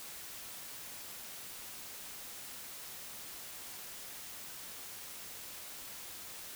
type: silence
effects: white hiss -47 dBFS RMS until 6.55 s